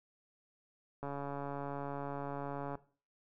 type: click train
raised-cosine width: 1 ms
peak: -27 dBFS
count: 244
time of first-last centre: 1.03-2.753 s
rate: 141 Hz
effects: noise-tail reverb RT60 0.4 s tail -17 dB re dry